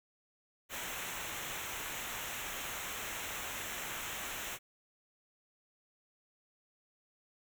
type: noise with comb filter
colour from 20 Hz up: pink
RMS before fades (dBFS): -41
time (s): 0.69-4.59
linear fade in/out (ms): 50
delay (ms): 0.21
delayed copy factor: -0.75
effects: none